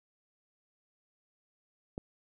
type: click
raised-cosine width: 2 ms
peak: -24 dBFS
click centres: 1.979 s
effects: none

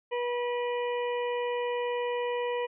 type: harmonic tone with a mistuned harmonic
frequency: 485.5 Hz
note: B4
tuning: 30 cents flat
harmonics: 1 / 2 / 4 / 5 / 6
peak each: -29 / -35 / -41 / -43 / -45 dBFS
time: 0.11-2.67 s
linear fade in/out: 20 ms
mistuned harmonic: 6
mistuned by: +23 cents
effects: none

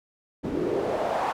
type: noise with band-pass filter sweep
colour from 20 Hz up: pink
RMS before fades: -27 dBFS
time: 0.43-1.33 s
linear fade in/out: 20 ms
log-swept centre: 270 to 930 Hz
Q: 3.2
effects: none

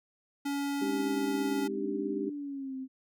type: tone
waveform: square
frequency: 282.2 Hz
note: C#4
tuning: 31 cents sharp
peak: -31 dBFS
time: 0.45-1.68 s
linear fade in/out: 10 ms
type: chord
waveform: sine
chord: Ab major seventh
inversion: none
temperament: equal with one note detuned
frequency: 207.7 / 264.8 / 311.1 / 392 Hz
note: Ab3 / C4 / Eb4 / G4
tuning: 0 / +21 / 0 / 0 cents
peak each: -38 / -39 / -39 / -34 dBFS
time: 0.81-2.3 s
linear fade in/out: 10 ms
type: tone with pitch glide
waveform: sine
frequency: 292.9 to 262.5 Hz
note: D4 to C4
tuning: -5 to +6 cents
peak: -35 dBFS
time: 1.76-2.88 s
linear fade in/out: 50 ms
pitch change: -189 cents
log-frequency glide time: 2.32-2.76 s
effects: none

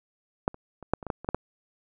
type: clicks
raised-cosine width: 1 ms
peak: -9 / -29 / -28 / -8 / -25 / -21 / -13 / -26 / -12 / -11 dBFS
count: 10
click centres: 0.479 / 0.544 / 0.827 / 0.936 / 1.028 / 1.067 / 1.102 / 1.246 / 1.289 / 1.346 s
effects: none

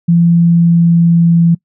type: tone with pitch glide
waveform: sine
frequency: 170 to 168.53 Hz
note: F3 to E3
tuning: -46 to +39 cents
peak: -5 dBFS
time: 0.08-1.55 s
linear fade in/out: 10 ms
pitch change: -15 cents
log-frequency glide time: 0.25-1.38 s
effects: noise-tail reverb RT60 0.1 s tail -24 dB re dry

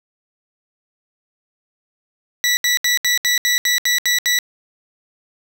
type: tone bursts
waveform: 20% pulse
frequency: 1956 Hz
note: B6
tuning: 17 cents flat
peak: -9 dBFS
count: 10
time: 2.44-4.388 s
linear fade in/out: 0 ms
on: 130 ms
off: 72 ms
effects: none

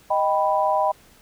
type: chord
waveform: sine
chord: Eb augmented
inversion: none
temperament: equal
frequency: 622.3 / 784 / 987.8 Hz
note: Eb5 / G5 / B5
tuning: 0 / 0 / 0 cents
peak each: -22 dBFS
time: 0.1-0.92 s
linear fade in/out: 10 ms
effects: pink hiss -53 dBFS RMS until 1.21 s

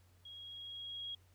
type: tone with level ramp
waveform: sine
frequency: 3293 Hz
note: G#7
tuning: 15 cents flat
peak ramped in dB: -49 to -40 dBFS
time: 0.25-1.15 s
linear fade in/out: 5 ms
effects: added 90 Hz sine -64 dBFS peak until 1.34 s + pink hiss -72 dBFS RMS until 1.34 s

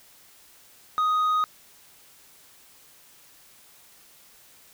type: tone with tanh clipping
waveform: triangle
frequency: 1248 Hz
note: D#6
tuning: 5 cents sharp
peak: -21 dBFS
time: 0.98-1.44 s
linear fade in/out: 0 ms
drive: 8 dB
effects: white hiss -54 dBFS RMS until 4.73 s

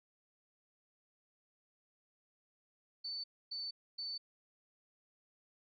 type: tone bursts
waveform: sine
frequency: 4513 Hz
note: C#8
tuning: 30 cents sharp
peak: -39 dBFS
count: 3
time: 3.04-4.18 s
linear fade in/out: 10 ms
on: 200 ms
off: 270 ms
effects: none

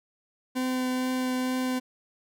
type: tone with vibrato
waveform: 40% pulse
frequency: 255.4 Hz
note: C4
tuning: 42 cents flat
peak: -25 dBFS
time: 0.55-1.8 s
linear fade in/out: 20 ms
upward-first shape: triangle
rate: 2.2 Hz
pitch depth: 9 cents each way
effects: none

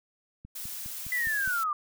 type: click train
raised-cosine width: 5 ms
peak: -32 dBFS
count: 6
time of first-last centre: 0.45-1.477 s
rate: 4.87 Hz
type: noise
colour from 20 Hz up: blue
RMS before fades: -38 dBFS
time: 0.55-1.64 s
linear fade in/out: 10 ms
type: linear sweep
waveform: sine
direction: down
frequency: 2018 to 1169 Hz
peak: -26 dBFS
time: 1.12-1.73 s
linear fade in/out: 2 ms
effects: none

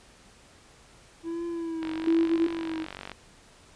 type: tone with vibrato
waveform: triangle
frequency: 329.6 Hz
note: E4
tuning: in tune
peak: -28 dBFS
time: 1.23-2.87 s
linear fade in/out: 50 ms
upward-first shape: triangle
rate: 1.1 Hz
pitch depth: 64 cents each way
type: click train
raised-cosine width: 0.3 ms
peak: -21 dBFS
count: 62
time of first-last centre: 1.83-3.117 s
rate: 47.4 Hz
type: tone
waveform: sine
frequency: 329.6 Hz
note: E4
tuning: in tune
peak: -22 dBFS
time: 2.07-2.47 s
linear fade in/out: 5 ms
effects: pink hiss -55 dBFS RMS until 3.75 s + resampled to 22050 Hz

